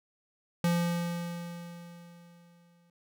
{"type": "tone with exponential decay", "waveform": "square", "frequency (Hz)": 172.1, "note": "F3", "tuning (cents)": -25, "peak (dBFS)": -24, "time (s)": [0.64, 2.9], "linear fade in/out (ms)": 2, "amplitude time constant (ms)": 490, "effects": []}